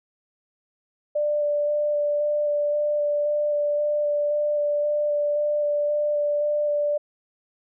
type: tone with vibrato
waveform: sine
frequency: 590 Hz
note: D5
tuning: 8 cents sharp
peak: -20 dBFS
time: 1.15-6.98 s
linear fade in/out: 10 ms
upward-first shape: square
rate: 1.9 Hz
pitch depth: 9 cents each way
effects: none